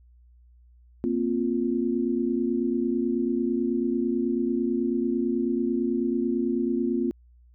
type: chord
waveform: sine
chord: Bb suspended second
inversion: none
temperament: just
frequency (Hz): 233.1 / 262.2 / 349.6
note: Bb3 / C4 / F4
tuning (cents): 0 / +4 / +2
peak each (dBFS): -27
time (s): 1.04-7.11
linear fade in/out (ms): 0
effects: added 60 Hz sine -52 dBFS peak until 7.54 s